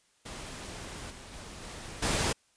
pink noise with level steps, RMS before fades -42 / -47 / -45 / -43 / -28 dBFS, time 0.25-2.33 s, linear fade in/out 10 ms, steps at 1.1 / 1.33 / 1.62 / 2.02 s, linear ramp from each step 10 ms, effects white hiss -68 dBFS RMS until 2.56 s + resampled to 22050 Hz

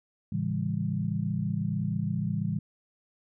sine chord, A dominant seventh, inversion none, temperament equal with one note detuned, 110 / 138.59 / 164.81 / 200 Hz, A2 / C#3 / E3 / G3, 0 / 0 / 0 / +35 cents, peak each -33 / -34 / -31 / -32 dBFS, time 0.32-2.59 s, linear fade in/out 5 ms, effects none

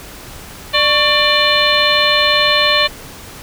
harmonic tone with a mistuned harmonic, 594 Hz, D5, 20 cents sharp, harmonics 1 / 2 / 3 / 4 / 5 / 6 / 7, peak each -18 / -18 / -18 / -18 / -18 / -18 / -18 dBFS, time 0.73-2.88 s, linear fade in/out 20 ms, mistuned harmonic 2, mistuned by -110 cents, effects pink hiss -34 dBFS RMS until 3.42 s

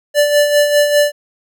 square tone with tremolo, 585 Hz, D5, 7 cents flat, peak -8 dBFS, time 0.14-1.12 s, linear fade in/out 50 ms, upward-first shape sine, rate 5 Hz, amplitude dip 55%, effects none

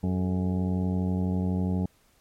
harmonic tone with a mistuned harmonic, 92.1 Hz, F#2, 7 cents flat, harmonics 1 / 2 / 3 / 4 / 5 / 6 / 7 / 8 / 9, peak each -28 / -26 / -35 / -42 / -39 / -48 / -45 / -49 / -45 dBFS, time 0.03-1.86 s, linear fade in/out 5 ms, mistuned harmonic 5, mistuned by -75 cents, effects pink hiss -64 dBFS RMS until 2.2 s + MP3 64 kbps

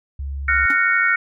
sine tone, 69.3 Hz, C#2, in tune, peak -24 dBFS, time 0.19-0.66 s, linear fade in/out 5 ms
sine chord, Gb major seventh, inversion third, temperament just, 1387.5 / 1480 / 1850 / 2220 Hz, F6 / Gb6 / Bb6 / Db7, -12 / 0 / -14 / +2 cents, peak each -20 dBFS, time 0.48-1.16 s, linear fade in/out 5 ms
square tone with exponential decay, 280.5 Hz, C#4, 21 cents sharp, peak -26 dBFS, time 0.7-0.79 s, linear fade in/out 2 ms, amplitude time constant 19 ms
effects none

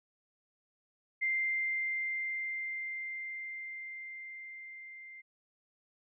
sine tone with level ramp, 2093 Hz, C7, in tune, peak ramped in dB -28 to -47 dBFS, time 1.21-5.22 s, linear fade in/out 20 ms, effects none

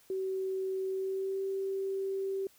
sine tone with pitch glide, 380.4 to 387.7 Hz, F#4 to G4, +48 to -19 cents, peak -31 dBFS, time 0.1-2.47 s, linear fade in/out 2 ms, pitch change +33 cents, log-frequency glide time 0.88-1.42 s, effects white hiss -63 dBFS RMS until 2.58 s

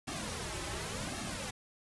pink noise with flanger, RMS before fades -39 dBFS, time 0.07-1.51 s, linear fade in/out 10 ms, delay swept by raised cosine 2 to 4.3 ms, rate 0.89 Hz, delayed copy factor -0.9, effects resampled to 24000 Hz

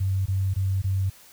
sine tone bursts, 95.9 Hz, G2, 37 cents flat, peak -21 dBFS, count 4, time 0-1.1 s, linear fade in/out 10 ms, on 260 ms, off 20 ms, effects white hiss -51 dBFS RMS until 1.32 s

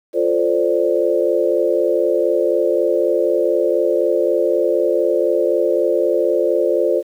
sine chord, D minor seventh, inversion first, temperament equal, 349.2 / 440 / 523.3 / 587.3 Hz, F4 / A4 / C5 / D5, 0 / 0 / 0 / 0 cents, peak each -19 / -20 / -18 / -20 dBFS, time 0.13-7.03 s, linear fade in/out 50 ms, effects 8-bit

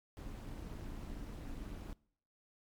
brown noise with amplitude modulation, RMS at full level -42 dBFS, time 0.17-1.93 s, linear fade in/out 0 ms, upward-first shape sine, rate 252 Hz, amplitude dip 70%, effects noise-tail reverb RT60 0.6 s tail -23 dB re dry + MP3 96 kbps

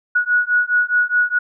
sine beating tone pair, 1459 / 1463.8 Hz, F#6 / F#6, -25 / -19 cents, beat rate 4.8 Hz, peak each -17 dBFS, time 0.15-1.39 s, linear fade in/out 10 ms, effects none

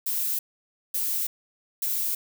violet noise bursts, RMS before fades -27 dBFS, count 3, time 0.06-2.15 s, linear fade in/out 5 ms, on 330 ms, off 550 ms, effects none

